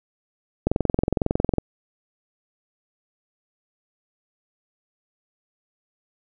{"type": "click train", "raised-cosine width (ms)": 2, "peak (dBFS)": -6, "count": 21, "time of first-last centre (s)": [0.67, 1.583], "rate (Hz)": 21.9, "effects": []}